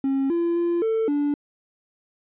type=tone with pitch steps; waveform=triangle; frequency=271.1 / 340.5 / 343.5 / 445.9 / 290 Hz; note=C#4 / F4 / F4 / A4 / D4; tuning=-38 / -44 / -29 / +23 / -22 cents; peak=-17 dBFS; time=0.04-1.34 s; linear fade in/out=2 ms; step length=260 ms; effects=tanh soft clip ceiling -14 dBFS + resampled to 8000 Hz